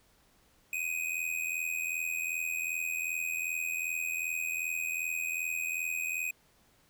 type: tone with amplitude modulation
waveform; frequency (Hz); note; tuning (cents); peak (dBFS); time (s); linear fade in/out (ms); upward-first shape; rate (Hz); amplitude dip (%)
square; 2503; D#7; +10; -29; 0.73-6.31; 2; sine; 82.6; 75
effects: pink hiss -66 dBFS RMS until 6.89 s